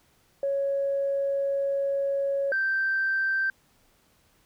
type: tone pair in turn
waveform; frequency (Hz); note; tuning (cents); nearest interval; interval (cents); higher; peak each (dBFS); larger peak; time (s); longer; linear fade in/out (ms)
sine; 554.4 / 1563.6; C#5 / G6; 0 / -5; octave + tritone; 1795; second; -23 / -22; second; 0.43-2.52 / 2.52-3.5; first; 2
effects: tanh soft clip ceiling -18 dBFS + pink hiss -64 dBFS RMS until 4.45 s